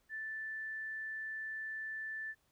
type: tone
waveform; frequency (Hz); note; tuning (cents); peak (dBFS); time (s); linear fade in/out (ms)
sine; 1760; A6; 0; -39; 0.09-2.35; 50
effects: pink hiss -75 dBFS RMS until 2.51 s